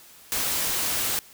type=noise; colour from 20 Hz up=white; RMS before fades=-26 dBFS; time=0.32-1.19 s; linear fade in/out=0 ms; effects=white hiss -50 dBFS RMS until 1.33 s